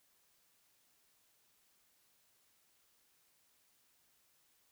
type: silence
effects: white hiss -73 dBFS RMS until 4.71 s